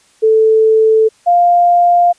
sine tone pair in turn, 440 / 700.1 Hz, A4 / F5, 0 / +4 cents, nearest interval minor sixth, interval 804 cents, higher second, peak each -6 dBFS, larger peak neither, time 0.22-1.09 / 1.26-2.13 s, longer neither, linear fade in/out 20 ms, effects white hiss -51 dBFS RMS until 2.18 s + resampled to 22050 Hz

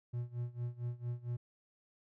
triangle tone with tremolo, 120.7 Hz, B2, 39 cents flat, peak -32 dBFS, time 0.13-1.37 s, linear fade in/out 10 ms, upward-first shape sine, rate 4.4 Hz, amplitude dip 90%, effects none

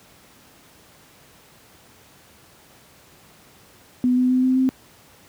sine tone with pitch steps, 249.6 / 252.4 / 255.1 / 258 / 260.8 Hz, B3 / B3 / C4 / C4 / C4, +19 / +38 / -44 / -24 / -5 cents, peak -15 dBFS, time 4.04-4.69 s, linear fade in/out 0 ms, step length 130 ms, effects pink hiss -51 dBFS RMS until 5.28 s + high-pass 80 Hz 12 dB/octave

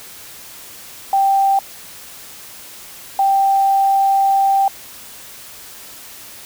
sine tone bursts at uneven times, 784 Hz, G5, in tune, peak -11 dBFS, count 2, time 1.13-1.59 / 3.19-4.68 s, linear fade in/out 2 ms, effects white hiss -37 dBFS RMS until 6.45 s

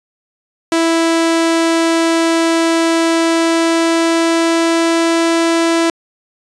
sawtooth tone with pitch glide, 330 to 332.3 Hz, E4 to E4, +2 to +14 cents, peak -7 dBFS, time 0.72-5.9 s, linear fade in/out 2 ms, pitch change +12 cents, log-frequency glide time 3.06-5.26 s, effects resampled to 22050 Hz

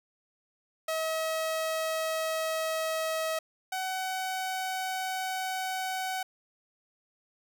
sawtooth tone pair in turn, 640 / 752.4 Hz, D#5 / F#5, +49 / +29 cents, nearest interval minor third, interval 280 cents, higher second, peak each -25 / -27 dBFS, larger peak first, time 0.88-3.39 / 3.72-6.23 s, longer neither, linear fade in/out 5 ms, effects none

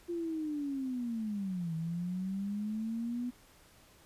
sine linear two-way sweep, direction down then up, 349.2 to 160 to 248.3 Hz, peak -33 dBFS, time 0.08-3.31 s, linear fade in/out 20 ms, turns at 1.75 s, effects pink hiss -61 dBFS RMS until 4.05 s + resampled to 32000 Hz

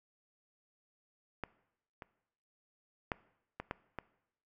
clicks, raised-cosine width 0.5 ms, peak -22 / -30 / -18 / -24 / -21 / -24 dBFS, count 6, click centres 1.437 / 2.022 / 3.118 / 3.6 / 3.711 / 3.987 s, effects noise-tail reverb RT60 0.8 s tail -20 dB re dry

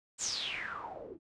white noise with low-pass filter sweep, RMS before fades -39 dBFS, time 0.18-1.19 s, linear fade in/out 50 ms, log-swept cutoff 7900 to 310 Hz, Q 8.6, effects resampled to 22050 Hz

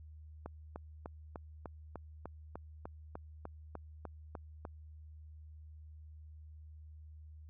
click train, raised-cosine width 1 ms, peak -29 dBFS, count 15, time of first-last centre 0.46-4.652 s, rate 3.34 Hz, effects added 77 Hz sine -50 dBFS peak until 7.49 s

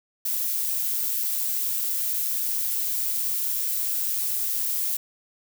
violet noise with amplitude modulation, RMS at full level -25 dBFS, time 0.25-4.97 s, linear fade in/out 5 ms, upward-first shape sine, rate 121 Hz, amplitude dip 25%, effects none

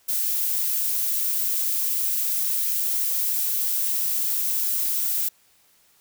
violet noise, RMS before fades -24 dBFS, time 0.08-5.29 s, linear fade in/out 10 ms, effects white hiss -60 dBFS RMS until 6 s

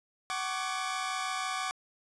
sawtooth tone cluster, 752 / 1111 / 1177 / 1691 Hz, F#5 / C#6 / D6 / G#6, +28 / +4 / +3 / +31 cents, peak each -33 / -34 / -32 / -39 dBFS, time 0.3-1.71 s, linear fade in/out 0 ms, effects resampled to 22050 Hz

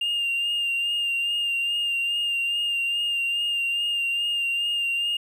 triangle tone with vibrato, 2803 Hz, F7, 6 cents sharp, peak -20 dBFS, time 0.01-5.17 s, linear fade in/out 5 ms, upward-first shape sine, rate 2.4 Hz, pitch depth 26 cents each way, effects tanh soft clip ceiling -18 dBFS

